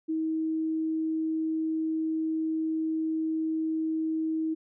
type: tone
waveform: sine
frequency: 318.5 Hz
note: D#4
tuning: 41 cents sharp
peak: -26 dBFS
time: 0.08-4.55 s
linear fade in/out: 20 ms
effects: none